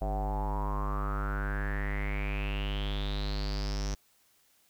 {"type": "tone with low-pass filter sweep", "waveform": "square", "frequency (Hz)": 50.4, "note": "G1", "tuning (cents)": 49, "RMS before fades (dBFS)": -32, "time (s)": [0.01, 3.95], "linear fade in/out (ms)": 10, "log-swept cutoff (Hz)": [700, 5900], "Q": 8.5, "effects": ["white hiss -67 dBFS RMS until 4.69 s"]}